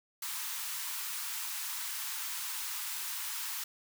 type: high-pass noise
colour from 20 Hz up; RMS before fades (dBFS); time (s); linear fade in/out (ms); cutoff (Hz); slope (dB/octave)
white; -38; 0.22-3.64; 5; 850; 96
effects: none